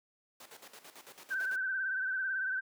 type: noise with tremolo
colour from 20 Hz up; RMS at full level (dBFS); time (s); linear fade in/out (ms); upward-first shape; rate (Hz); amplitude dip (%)
pink; -49; 0.4-1.56; 5; square; 9; 70
type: tone with vibrato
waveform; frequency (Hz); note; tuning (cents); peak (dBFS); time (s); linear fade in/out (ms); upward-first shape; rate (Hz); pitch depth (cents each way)
sine; 1540; G6; -31; -31; 1.3-2.61; 20; triangle; 18; 64
effects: high-pass 400 Hz 12 dB/octave